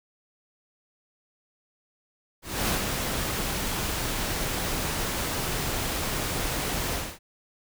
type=noise with ADSR envelope; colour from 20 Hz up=pink; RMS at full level=-25 dBFS; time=2.42-7.19 s; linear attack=260 ms; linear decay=140 ms; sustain=-4 dB; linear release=250 ms; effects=none